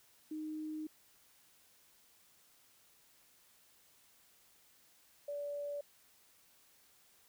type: tone pair in turn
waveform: sine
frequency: 309.5 / 577.2 Hz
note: D#4 / D5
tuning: -9 / -30 cents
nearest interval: major seventh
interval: 1079 cents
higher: second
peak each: -39 / -38 dBFS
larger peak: second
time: 0.31-0.87 / 5.28-5.81 s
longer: first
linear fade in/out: 5 ms
effects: white hiss -67 dBFS RMS until 7.28 s